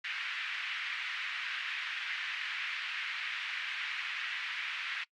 white band-pass noise, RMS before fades -38 dBFS, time 0.04-5.04 s, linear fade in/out 5 ms, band 1600 to 2700 Hz, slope 24 dB/octave, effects noise-tail reverb RT60 0.1 s tail -23 dB re dry + AAC 64 kbps

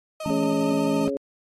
35% pulse tone with vibrato, 622.3 Hz, D#5, in tune, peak -29 dBFS, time 0.2-1.08 s, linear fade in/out 5 ms, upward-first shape sine, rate 15 Hz, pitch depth 30 cents each way
triangle tone with tremolo, 900 Hz, A5, 39 cents sharp, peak -31 dBFS, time 0.25-1.05 s, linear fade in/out 5 ms, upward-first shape square, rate 5.6 Hz, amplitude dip 25%
sine chord, A major, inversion second, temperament equal with one note detuned, 164.81 / 214.7 / 277.2 Hz, E3 / A3 / C#4, 0 / -42 / 0 cents, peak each -30 / -28 / -28 dBFS, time 0.26-1.08 s, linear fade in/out 0 ms
harmonic tone, 138.59 Hz, C#3, in tune, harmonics 2 / 3 / 4, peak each -29 / -29 / -29 dBFS, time 0.3-1.17 s, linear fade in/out 0 ms
effects AAC 32 kbps

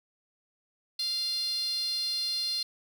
10% pulse tone with high-pass filter, 698.5 Hz, F5, in tune, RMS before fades -31 dBFS, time 0.99-2.63 s, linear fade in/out 5 ms, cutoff 4300 Hz, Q 9.5, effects none

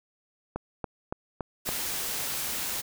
click train, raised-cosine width 1 ms, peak -17 dBFS, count 5, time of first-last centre 0.56-1.69 s, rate 3.54 Hz
white noise, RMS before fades -32 dBFS, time 1.65-2.82 s, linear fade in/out 20 ms
effects none

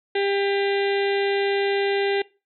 harmonic tone, 398.2 Hz, G4, 27 cents sharp, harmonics 1 / 2 / 4 / 5 / 6 / 7 / 8 / 9 / 10, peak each -21 / -29 / -33 / -31 / -36 / -35 / -39 / -37 / -40 dBFS, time 0.15-2.22 s, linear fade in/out 5 ms, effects noise-tail reverb RT60 0.3 s tail -22 dB re dry

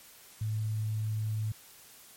sine tone, 108.4 Hz, A2, 25 cents flat, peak -29 dBFS, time 0.41-1.52 s, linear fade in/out 5 ms, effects white hiss -54 dBFS RMS until 2.16 s + MP3 64 kbps

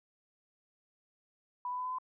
sine tone with pitch steps, 987.8 / 995.8 / 1003.9 / 1012.1 / 1020.3 Hz, B5 / B5 / B5 / B5 / C6, 0 / +14 / +28 / +42 / -44 cents, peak -34 dBFS, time 1.65-1.985 s, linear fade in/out 2 ms, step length 67 ms, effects none

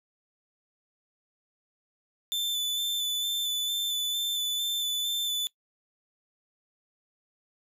40% pulse tone with vibrato, 3520 Hz, A7, in tune, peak -26 dBFS, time 2.32-5.47 s, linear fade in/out 0 ms, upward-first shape square, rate 2.2 Hz, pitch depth 15 cents each way, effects noise-tail reverb RT60 0.1 s tail -21 dB re dry

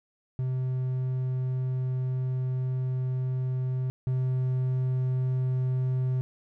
triangle tone pair in turn, 128.7 / 128.7 Hz, C3 / C3, -28 / -28 cents, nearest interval unison, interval 0 cents, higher neither, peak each -24 / -22 dBFS, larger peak second, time 0.39-3.9 / 4.07-6.21 s, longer first, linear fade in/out 0 ms, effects none

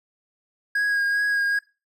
triangle tone with vibrato, 1642 Hz, G#6, 20 cents flat, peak -18 dBFS, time 0.75-1.59 s, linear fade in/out 5 ms, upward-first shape sine, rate 2.5 Hz, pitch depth 18 cents each way, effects noise-tail reverb RT60 0.3 s tail -21 dB re dry

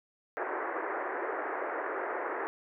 pink band-pass noise, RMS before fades -35 dBFS, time 0.37-2.47 s, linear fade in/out 0 ms, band 340 to 1900 Hz, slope 48 dB/octave, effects none

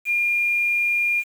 sine tone with quantisation, 2410 Hz, D7, 44 cents sharp, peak -18 dBFS, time 0.05-1.24 s, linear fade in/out 50 ms, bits 7, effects none

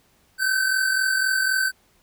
square tone pair together, 1528 / 1571.9 Hz, G6 / G6, -45 / +4 cents, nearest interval unison, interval 49 cents, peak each -21 / -27 dBFS, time 0.38-1.72 s, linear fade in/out 50 ms, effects pink hiss -61 dBFS RMS until 2.02 s

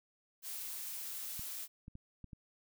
blue noise, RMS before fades -43 dBFS, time 0.42-1.68 s, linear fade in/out 50 ms
clicks, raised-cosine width 5 ms, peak -36 dBFS, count 5, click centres 1.394 / 1.881 / 1.954 / 2.243 / 2.332 s
effects none

